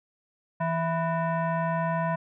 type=tone with frequency modulation; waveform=sine; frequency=164.81 Hz; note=E3; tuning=in tune; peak=-24 dBFS; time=0.6-2.16 s; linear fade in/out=10 ms; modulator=826 Hz; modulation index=1.3; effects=none